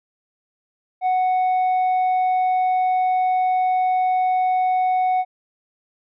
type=tone with tanh clipping; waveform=sine; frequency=740 Hz; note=F#5; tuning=in tune; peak=-17 dBFS; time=1.01-5.25 s; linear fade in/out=50 ms; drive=3 dB; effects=none